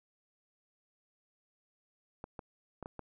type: clicks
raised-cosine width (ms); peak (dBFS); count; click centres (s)
1; -28; 5; 2.241 / 2.392 / 2.827 / 2.859 / 2.993
effects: none